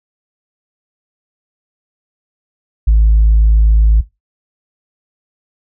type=tone; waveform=sine; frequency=53.9 Hz; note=A1; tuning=35 cents flat; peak=-4 dBFS; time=2.87-4.01 s; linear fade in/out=10 ms; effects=noise-tail reverb RT60 0.2 s tail -17 dB re dry + tanh soft clip ceiling -3 dBFS